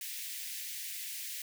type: high-pass noise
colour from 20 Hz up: white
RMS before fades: -41 dBFS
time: 0.01-1.42 s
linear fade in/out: 2 ms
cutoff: 1800 Hz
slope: 48 dB/octave
effects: none